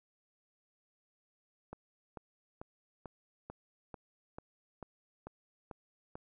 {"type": "click train", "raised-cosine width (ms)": 1, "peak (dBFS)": -30, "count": 11, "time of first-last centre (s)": [1.73, 6.155], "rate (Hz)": 2.26, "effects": []}